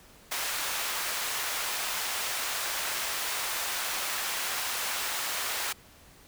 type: high-pass noise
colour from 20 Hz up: pink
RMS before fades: -32 dBFS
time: 0.31-5.73 s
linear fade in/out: 10 ms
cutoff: 960 Hz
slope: 12 dB/octave
effects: pink hiss -55 dBFS RMS until 6.27 s